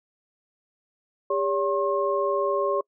sine tone cluster, 402.3 / 568 / 1073 Hz, G4 / C#5 / C6, +45 / +42 / +43 cents, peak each -26 / -25 / -27 dBFS, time 1.3-2.81 s, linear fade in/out 5 ms, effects noise-tail reverb RT60 0.1 s tail -26 dB re dry

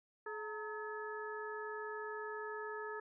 harmonic tone with a mistuned harmonic, 427 Hz, G#4, 48 cents sharp, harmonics 1 / 2 / 3 / 4, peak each -44 / -48 / -48 / -47 dBFS, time 0.26-3 s, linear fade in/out 5 ms, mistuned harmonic 2, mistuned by +120 cents, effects none

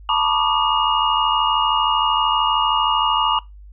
sine tone cluster, 885 / 971 / 1137 / 1210 / 2859 Hz, A5 / B5 / C#6 / D#6 / F7, +10 / -30 / +44 / -49 / +40 cents, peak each -22 dBFS, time 0.09-3.39 s, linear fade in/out 2 ms, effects noise-tail reverb RT60 0.2 s tail -21 dB re dry + added 50 Hz sine -38 dBFS peak until 3.72 s

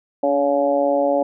harmonic tone with a mistuned harmonic, 141.2 Hz, C#3, 32 cents sharp, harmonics 2 / 3 / 4 / 5 / 6, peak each -23 / -29 / -17 / -23 / -27 dBFS, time 0.23-1.23 s, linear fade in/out 5 ms, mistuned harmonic 2, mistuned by +20 cents, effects none

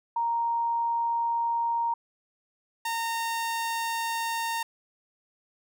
sine / sawtooth tone pair in turn, 932.3 / 917.9 Hz, A#5 / A#5, 0 / -27 cents, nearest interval unison, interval 27 cents, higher first, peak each -24 dBFS, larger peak neither, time 0.16-1.94 / 2.85-4.63 s, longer neither, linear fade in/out 5 ms, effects none

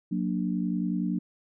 sine chord, Gb augmented, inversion none, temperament equal with one note detuned, 182.66 / 233.1 / 293.7 Hz, Gb3 / Bb3 / D4, -22 / 0 / 0 cents, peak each -28 / -31 / -32 dBFS, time 0.11-1.19 s, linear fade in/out 10 ms, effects none

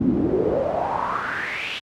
brown noise with band-pass filter sweep, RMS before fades -23 dBFS, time 0-1.8 s, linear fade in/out 20 ms, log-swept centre 230 to 3100 Hz, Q 5.5, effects high-pass 60 Hz 12 dB/octave

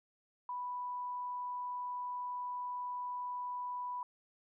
sine tone, 987.8 Hz, B5, in tune, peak -37 dBFS, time 0.49-4.03 s, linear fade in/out 2 ms, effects none

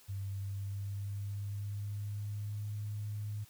sine tone with pitch glide, 98.2 to 104.64 Hz, G2 to G#2, +4 to +14 cents, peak -36 dBFS, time 0.08-3.45 s, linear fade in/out 20 ms, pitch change +110 cents, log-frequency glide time 0.29-2.74 s, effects white hiss -61 dBFS RMS until 3.49 s

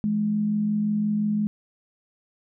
sine tone pair together, 164.81 / 210.5 Hz, E3 / G#3, 0 / +24 cents, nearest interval major third, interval 424 cents, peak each -33 / -21 dBFS, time 0.04-1.47 s, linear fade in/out 0 ms, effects none

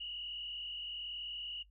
sine tone with frequency modulation, 2900 Hz, F#7, 35 cents flat, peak -40 dBFS, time 0-1.63 s, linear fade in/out 10 ms, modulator 41.1 Hz, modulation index 2.1, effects noise-tail reverb RT60 0.1 s tail -17 dB re dry + added 50 Hz sine -61 dBFS peak until 1.7 s

